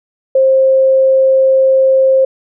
sine tone, 530 Hz, C5, 22 cents sharp, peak -6 dBFS, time 0.35-2.25 s, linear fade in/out 5 ms, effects none

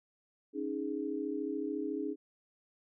sine chord, C# suspended second, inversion none, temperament equal, 277.2 / 311.1 / 415.3 Hz, C#4 / D#4 / G#4, 0 / 0 / 0 cents, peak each -38 / -37 / -38 dBFS, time 0.53-2.16 s, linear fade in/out 50 ms, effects none

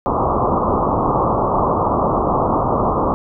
white low-pass noise, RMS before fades -17 dBFS, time 0.06-3.14 s, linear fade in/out 0 ms, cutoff 1200 Hz, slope 96 dB/octave, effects none

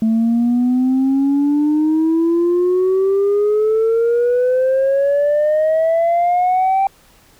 sine exponential sweep, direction up, 220 to 785 Hz, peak -10 dBFS, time 0.02-6.87 s, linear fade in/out 2 ms, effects tanh soft clip ceiling -10 dBFS + pink hiss -50 dBFS RMS until 7.39 s

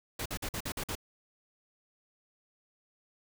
pink noise bursts, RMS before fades -36 dBFS, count 7, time 0.19-0.953 s, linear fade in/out 5 ms, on 67 ms, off 49 ms, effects none

